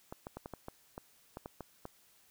clicks, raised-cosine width 1 ms, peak -28 dBFS, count 11, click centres 0.125 / 0.269 / 0.37 / 0.459 / 0.537 / 0.684 / 0.979 / 1.371 / 1.459 / 1.607 / 1.854 s, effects white hiss -66 dBFS RMS until 2.3 s

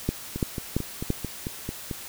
two click trains, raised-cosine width 3 ms, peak -10 / -17 dBFS, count 4 / 8, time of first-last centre 0.09-1.104 / 0.36-1.912 s, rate 2.96 / 4.51 Hz, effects white hiss -40 dBFS RMS until 2.08 s

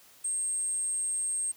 sine tone, 8460 Hz, C9, 18 cents sharp, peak -28 dBFS, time 0.24-1.52 s, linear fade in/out 10 ms, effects white hiss -57 dBFS RMS until 1.56 s

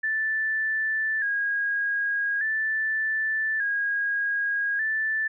sine tone with vibrato, 1698 Hz, G#6, 38 cents sharp, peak -23 dBFS, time 0.03-5.28 s, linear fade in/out 10 ms, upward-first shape square, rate 0.42 Hz, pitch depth 62 cents each way, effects none

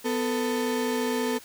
35% pulse tone pair together, 249.6 / 444.7 Hz, B3 / A4, +19 / +18 cents, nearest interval minor seventh, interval 999 cents, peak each -26 / -26 dBFS, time 0.04-1.39 s, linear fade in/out 20 ms, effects white hiss -49 dBFS RMS until 1.44 s

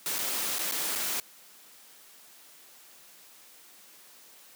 white noise with dropouts, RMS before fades -31 dBFS, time 0.06-1.2 s, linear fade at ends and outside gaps 1 ms, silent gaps 0.183-0.188 / 0.584-0.591 / 0.713-0.721 / 0.953-0.957 s, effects white hiss -54 dBFS RMS until 4.55 s + high-pass 200 Hz 12 dB/octave

